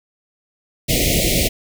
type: band-stop noise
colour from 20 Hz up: pink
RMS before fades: -17 dBFS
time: 0.88-1.49 s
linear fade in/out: 20 ms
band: 700 to 2000 Hz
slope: 96 dB/octave
effects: none

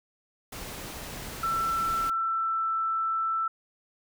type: noise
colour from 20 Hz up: pink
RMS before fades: -39 dBFS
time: 0.52-2.1 s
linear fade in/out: 5 ms
type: tone with pitch glide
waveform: sine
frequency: 1338 to 1327.2 Hz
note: E6 to E6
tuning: +25 to +11 cents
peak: -25 dBFS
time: 1.43-3.48 s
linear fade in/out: 5 ms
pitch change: -14 cents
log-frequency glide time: 2.13-2.71 s
effects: none

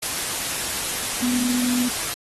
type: tone in noise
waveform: sine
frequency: 246.9 Hz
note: B3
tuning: in tune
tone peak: -21 dBFS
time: 1.22-1.89 s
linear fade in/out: 10 ms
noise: white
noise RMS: -26 dBFS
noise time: 0.02-2.14 s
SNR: +2 dB
effects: AAC 32 kbps

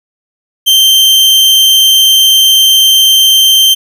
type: tone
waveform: 40% pulse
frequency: 3136 Hz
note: G7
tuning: in tune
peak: -3 dBFS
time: 0.66-3.75 s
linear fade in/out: 20 ms
effects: none

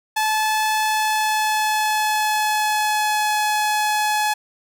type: tone with pitch glide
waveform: sawtooth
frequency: 865 to 848.2 Hz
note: A5 to G#5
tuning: -30 to +36 cents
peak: -14 dBFS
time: 0.16-4.34 s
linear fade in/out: 10 ms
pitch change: -34 cents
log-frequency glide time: 0.75-3.35 s
effects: none

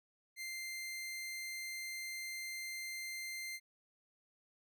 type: tone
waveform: sawtooth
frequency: 2090 Hz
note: C7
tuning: 2 cents flat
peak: -38 dBFS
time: 0.36-3.6 s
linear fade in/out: 50 ms
effects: none

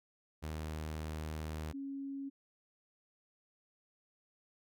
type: tone pair in turn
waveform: sawtooth / sine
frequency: 77.78 / 275.3 Hz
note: D#2 / C#4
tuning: 0 / -12 cents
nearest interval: octave + minor seventh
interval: 2188 cents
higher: second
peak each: -35 / -39 dBFS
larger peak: first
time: 0.42-1.73 / 1.73-2.3 s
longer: first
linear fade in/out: 20 ms
effects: none

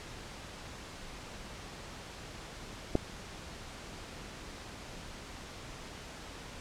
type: clicks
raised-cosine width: 2 ms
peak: -24 / -12 dBFS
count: 2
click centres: 2.951 / 2.954 s
effects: pink hiss -46 dBFS RMS until 6.6 s + low-pass 7000 Hz 12 dB/octave

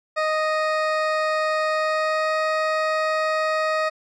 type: tone with pitch glide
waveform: 20% pulse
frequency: 622.3 to 626.3 Hz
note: D#5 to D#5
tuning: 0 to +11 cents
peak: -15 dBFS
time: 0.16-3.9 s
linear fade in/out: 20 ms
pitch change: +11 cents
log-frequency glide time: 1.69-2.37 s
effects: low-pass 4000 Hz 12 dB/octave

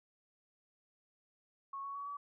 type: tone with pitch steps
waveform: sine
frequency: 1100 / 1114.1 / 1128.3 / 1142.7 Hz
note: C#6 / C#6 / C#6 / D6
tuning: -14 / +8 / +30 / -48 cents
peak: -40 dBFS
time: 1.73-2.17 s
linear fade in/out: 5 ms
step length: 110 ms
effects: none

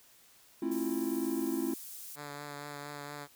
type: chord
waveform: triangle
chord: F major seventh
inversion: first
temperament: equal with one note detuned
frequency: 220 / 267.7 / 329.6 / 349.2 Hz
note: A3 / C4 / E4 / F4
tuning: 0 / +40 / 0 / 0 cents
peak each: -38 / -33 / -32 / -36 dBFS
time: 0.62-1.74 s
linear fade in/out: 5 ms
type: high-pass noise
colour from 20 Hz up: pink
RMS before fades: -46 dBFS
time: 0.71-2.16 s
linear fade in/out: 5 ms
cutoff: 9400 Hz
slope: 12 dB/octave
type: tone with vibrato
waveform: 5% pulse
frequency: 145.1 Hz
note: D3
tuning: 21 cents flat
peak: -30 dBFS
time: 2.15-3.28 s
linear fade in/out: 50 ms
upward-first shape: triangle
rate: 4.3 Hz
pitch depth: 22 cents each way
effects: white hiss -61 dBFS RMS until 3.35 s

